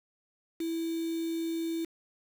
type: tone with quantisation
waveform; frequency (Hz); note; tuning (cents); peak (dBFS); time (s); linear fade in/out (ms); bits
sine; 329.6; E4; 0; -30; 0.6-1.85; 5; 7
effects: none